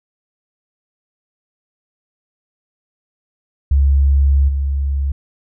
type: tone with level steps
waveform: sine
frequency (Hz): 69.3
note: C#2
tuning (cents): 0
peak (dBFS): -9 / -15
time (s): 3.71-5.12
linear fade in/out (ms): 5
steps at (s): 4.48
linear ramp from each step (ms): 10
effects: none